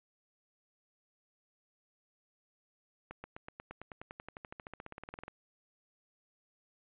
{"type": "accelerating click train", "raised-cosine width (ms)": 0.5, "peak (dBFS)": -29, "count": 28, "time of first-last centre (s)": [3.11, 5.281], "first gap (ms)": 130, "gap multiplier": 0.96, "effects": ["resampled to 8000 Hz"]}